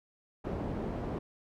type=low-pass noise; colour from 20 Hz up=white; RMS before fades=-36 dBFS; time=0.44-1.19 s; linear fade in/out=10 ms; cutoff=410 Hz; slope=12 dB/octave; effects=none